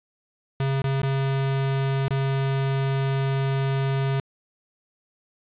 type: tone with dropouts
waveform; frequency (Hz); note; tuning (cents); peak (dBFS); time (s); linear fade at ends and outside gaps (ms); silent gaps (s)
square; 135.8; C#3; -35; -22; 0.6-4.2; 2; 0.819-0.841 / 1.018-1.031 / 2.082-2.106
effects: resampled to 8000 Hz + 8-bit